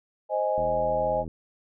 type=chord; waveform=sine; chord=Ab major; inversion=first; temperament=equal; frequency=523.3 / 622.3 / 830.6 Hz; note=C5 / Eb5 / Ab5; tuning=0 / 0 / 0 cents; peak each=-28 / -26 / -28 dBFS; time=0.29-1.25 s; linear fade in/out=50 ms
type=click train; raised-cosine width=3 ms; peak=-26 dBFS; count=58; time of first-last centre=0.58-1.279 s; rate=81.6 Hz
effects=none